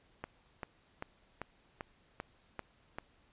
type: click train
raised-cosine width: 0.5 ms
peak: -24 dBFS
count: 8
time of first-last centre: 0.24-2.985 s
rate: 2.55 Hz
effects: pink hiss -68 dBFS RMS until 3.32 s + resampled to 8000 Hz